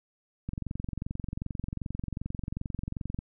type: click train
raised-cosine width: 5 ms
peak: -21 dBFS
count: 62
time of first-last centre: 0.49-3.189 s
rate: 22.6 Hz
effects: none